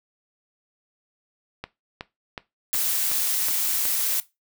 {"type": "click train", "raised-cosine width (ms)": 0.3, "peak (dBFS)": -16, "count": 7, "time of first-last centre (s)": [1.64, 3.854], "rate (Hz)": 2.71}
{"type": "noise", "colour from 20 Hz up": "blue", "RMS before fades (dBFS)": -24, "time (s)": [2.73, 4.2], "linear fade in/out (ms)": 0}
{"effects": ["noise-tail reverb RT60 0.2 s tail -17 dB re dry"]}